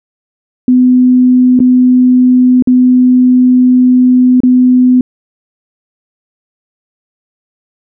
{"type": "tone with dropouts", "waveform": "sine", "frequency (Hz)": 251.7, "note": "B3", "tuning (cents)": 33, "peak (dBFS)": -3, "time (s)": [0.68, 5.01], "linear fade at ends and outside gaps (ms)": 2, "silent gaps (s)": [[1.592, 1.602], [2.624, 2.673], [4.404, 4.434]], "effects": []}